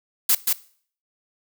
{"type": "noise with echo", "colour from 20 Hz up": "blue", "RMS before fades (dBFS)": -17, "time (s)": [0.29, 0.35], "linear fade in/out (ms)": 5, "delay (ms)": 180, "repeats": 1, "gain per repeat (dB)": -3, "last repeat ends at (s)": 0.53, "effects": ["noise-tail reverb RT60 0.5 s tail -19 dB re dry"]}